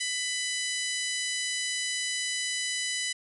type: harmonic tone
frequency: 996 Hz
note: B5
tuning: 14 cents sharp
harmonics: 2 / 3 / 4 / 5 / 6 / 7 / 8 / 9 / 10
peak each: -34 / -36 / -37 / -38 / -39 / -39 / -40 / -41 / -41 dBFS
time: 0-3.13 s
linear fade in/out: 10 ms
effects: none